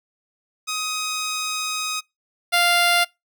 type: tone pair in turn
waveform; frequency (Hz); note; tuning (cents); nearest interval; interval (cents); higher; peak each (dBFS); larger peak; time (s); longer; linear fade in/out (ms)
10% pulse; 1257 / 697.6; D#6 / F5; +17 / -2; minor seventh; 1019; first; -16 / -7; second; 0.67-2.01 / 2.52-3.05; first; 20
effects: noise-tail reverb RT60 0.2 s tail -24 dB re dry